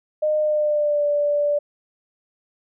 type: tone with pitch glide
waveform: sine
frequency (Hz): 611 to 584.1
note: D#5 to D5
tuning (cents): -32 to -10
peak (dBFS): -17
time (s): 0.22-1.59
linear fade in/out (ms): 10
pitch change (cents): -78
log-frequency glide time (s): 0.39-1.05
effects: none